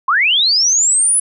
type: linear sweep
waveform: sine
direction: up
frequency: 987.8 to 10190 Hz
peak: -10 dBFS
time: 0.08-1.2 s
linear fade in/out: 5 ms
effects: none